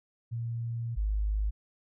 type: tone pair in turn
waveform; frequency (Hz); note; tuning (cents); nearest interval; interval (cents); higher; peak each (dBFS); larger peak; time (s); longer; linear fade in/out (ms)
sine; 116.54 / 51.91; A#2 / G#1; 0 / 0; octave + major second; 1400; first; -31 / -26; second; 0.31-0.96 / 0.96-1.51; first; 20
effects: none